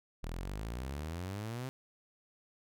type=exponential sweep; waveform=sawtooth; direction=up; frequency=38.6 to 133.6 Hz; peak=-34 dBFS; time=0.23-1.69 s; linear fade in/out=0 ms; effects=none